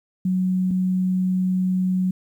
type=tone pair in turn; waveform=sine; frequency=185 / 185 Hz; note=F#3 / F#3; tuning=0 / 0 cents; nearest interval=unison; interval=0 cents; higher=neither; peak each=-18 dBFS; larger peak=neither; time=0.25-0.71 / 0.71-2.11 s; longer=second; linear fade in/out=5 ms; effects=9-bit